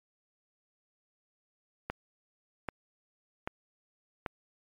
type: click train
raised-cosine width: 0.5 ms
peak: -18 dBFS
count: 4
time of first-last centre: 1.9-4.262 s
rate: 1.27 Hz
effects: MP3 96 kbps